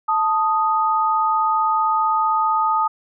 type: tone pair together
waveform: sine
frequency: 880 / 1244.5 Hz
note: A5 / D#6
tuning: 0 / 0 cents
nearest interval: tritone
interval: 600 cents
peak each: -19 / -18 dBFS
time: 0.08-2.88 s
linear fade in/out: 10 ms
effects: none